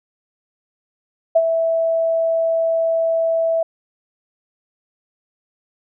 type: tone with ADSR envelope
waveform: sine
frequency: 657 Hz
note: E5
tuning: 6 cents flat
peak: -8 dBFS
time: 1.35-3.63 s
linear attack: 12 ms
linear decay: 49 ms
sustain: -7 dB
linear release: 4 ms
effects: none